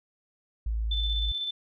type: tone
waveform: sine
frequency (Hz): 55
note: A1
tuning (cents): 0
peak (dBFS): -26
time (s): 0.66-1.32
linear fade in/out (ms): 5
type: tone with tremolo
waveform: sine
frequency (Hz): 3530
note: A7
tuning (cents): +5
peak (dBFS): -28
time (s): 0.91-1.51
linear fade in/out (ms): 5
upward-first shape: square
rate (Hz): 16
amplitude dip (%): 30
effects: none